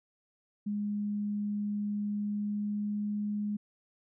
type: tone with pitch glide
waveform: sine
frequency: 206.6 to 207.8 Hz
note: G#3 to G#3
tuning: -9 to +1 cents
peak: -30 dBFS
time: 0.66-3.57 s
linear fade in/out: 10 ms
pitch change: +10 cents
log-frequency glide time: 2.1-3.13 s
effects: none